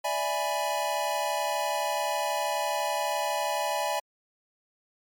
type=chord; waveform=square; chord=E dominant seventh; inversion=third; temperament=equal; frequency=587.3 / 659.3 / 830.6 / 987.8 Hz; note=D5 / E5 / G#5 / B5; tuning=0 / 0 / 0 / 0 cents; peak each=-33 / -34 / -31 / -34 dBFS; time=0.04-4 s; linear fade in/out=10 ms; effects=MP3 96 kbps